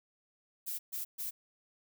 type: noise bursts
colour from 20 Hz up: violet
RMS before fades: -38 dBFS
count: 3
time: 0.66-1.31 s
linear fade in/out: 20 ms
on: 130 ms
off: 130 ms
effects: none